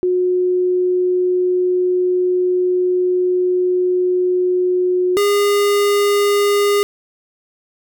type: tone pair in turn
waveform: sine / square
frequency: 363 / 407.5 Hz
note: F#4 / G#4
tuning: -33 / -33 cents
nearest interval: major second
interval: 200 cents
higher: second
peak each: -13 / -13 dBFS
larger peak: neither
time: 0.03-5.17 / 5.17-6.83 s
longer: first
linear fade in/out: 0 ms
effects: none